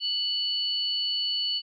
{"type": "tone pair together", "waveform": "sine", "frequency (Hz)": [2965, 4435], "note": ["F#7", "C#8"], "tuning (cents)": [3, 0], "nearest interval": "perfect fifth", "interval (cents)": 697, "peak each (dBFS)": -28, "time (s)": [0, 1.62], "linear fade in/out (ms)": 50, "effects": []}